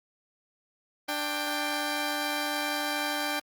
10% pulse tone pair together, 295.5 / 789 Hz, D4 / G5, +11 / +11 cents, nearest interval octave + perfect fourth, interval 1700 cents, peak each -23 dBFS, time 1.08-3.4 s, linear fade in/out 10 ms, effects Opus 24 kbps

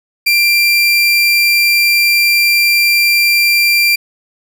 30% pulse tone, 2370 Hz, D7, 15 cents sharp, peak -6 dBFS, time 0.26-3.96 s, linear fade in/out 10 ms, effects none

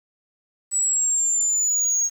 sine exponential sweep, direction down, 7900 to 6530 Hz, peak -16 dBFS, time 0.71-2.1 s, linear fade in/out 50 ms, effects tanh soft clip ceiling -17 dBFS + 8-bit

